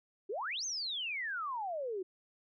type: exponential two-way sweep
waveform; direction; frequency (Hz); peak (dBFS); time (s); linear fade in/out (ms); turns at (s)
sine; up then down; 356.2 to 6500 to 356.2; -35; 0.29-2.03; 10; 0.65
effects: none